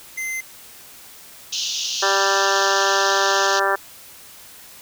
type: tone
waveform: square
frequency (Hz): 2071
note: C7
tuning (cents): -18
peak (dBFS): -25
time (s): 0.17-0.41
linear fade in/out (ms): 10
type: band-pass noise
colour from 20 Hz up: white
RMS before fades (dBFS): -25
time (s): 1.52-3.6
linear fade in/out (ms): 10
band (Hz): 2700 to 6600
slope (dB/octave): 96
type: harmonic tone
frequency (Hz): 196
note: G3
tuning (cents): 0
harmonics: 2 / 3 / 4 / 5 / 6 / 7 / 8 / 9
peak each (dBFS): -25 / -25 / -25 / -25 / -25 / -25 / -25 / -25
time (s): 2.02-3.76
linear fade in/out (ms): 10
effects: white hiss -43 dBFS RMS until 4.81 s